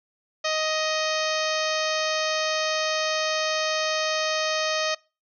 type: harmonic tone with a mistuned harmonic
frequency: 625 Hz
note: D#5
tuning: 8 cents sharp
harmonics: 1 / 2 / 3 / 4 / 5 / 6 / 7 / 8 / 9 / 10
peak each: -27 / -30 / -32 / -33 / -34 / -35 / -35 / -36 / -37 / -37 dBFS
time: 0.44-4.95 s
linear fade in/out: 10 ms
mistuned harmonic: 9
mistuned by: -36 cents
effects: noise-tail reverb RT60 0.3 s tail -24 dB re dry